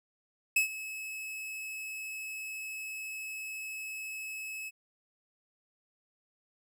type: tone with ADSR envelope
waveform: 45% pulse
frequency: 2586 Hz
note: E7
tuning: 34 cents flat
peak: -22 dBFS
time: 0.56-4.71 s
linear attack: 6 ms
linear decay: 110 ms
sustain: -16 dB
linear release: 33 ms
effects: none